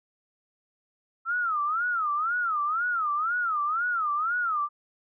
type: tone with vibrato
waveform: sine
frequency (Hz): 1308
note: E6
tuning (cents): -14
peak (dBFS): -24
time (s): 1.25-4.69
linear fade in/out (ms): 50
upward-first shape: sine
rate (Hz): 2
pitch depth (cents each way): 200
effects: none